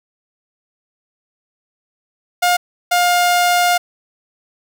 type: tone pair in turn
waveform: sawtooth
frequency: 711 / 708.2 Hz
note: F5 / F5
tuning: +31 / +24 cents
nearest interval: unison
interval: 7 cents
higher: first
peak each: -8 dBFS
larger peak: neither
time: 2.42-2.57 / 2.91-3.78 s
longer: second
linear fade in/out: 10 ms
effects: none